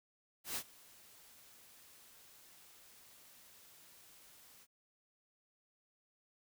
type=noise with ADSR envelope; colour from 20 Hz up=white; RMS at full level=-38 dBFS; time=0.44-4.67 s; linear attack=120 ms; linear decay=70 ms; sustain=-23 dB; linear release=47 ms; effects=none